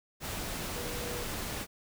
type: tone in noise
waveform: sine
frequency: 485.1 Hz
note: B4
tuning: 31 cents flat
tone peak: -41 dBFS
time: 0.74-1.26 s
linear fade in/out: 50 ms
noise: pink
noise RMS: -37 dBFS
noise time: 0.2-1.67 s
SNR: -7 dB
effects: none